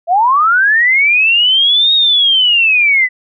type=linear two-way sweep; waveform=sine; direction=up then down; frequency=650 to 3771 to 1972 Hz; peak=-7 dBFS; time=0.07-3.09 s; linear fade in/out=50 ms; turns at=1.94 s; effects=none